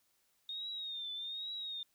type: tone with vibrato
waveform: sine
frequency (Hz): 3690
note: A#7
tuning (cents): -18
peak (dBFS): -39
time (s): 0.49-1.83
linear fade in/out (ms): 2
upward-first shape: triangle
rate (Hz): 1.2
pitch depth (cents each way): 97
effects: white hiss -75 dBFS RMS until 1.94 s